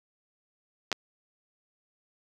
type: clicks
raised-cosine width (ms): 0.2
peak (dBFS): -11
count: 2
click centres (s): 0.917 / 0.927
effects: high-pass 200 Hz 12 dB/octave + 8-bit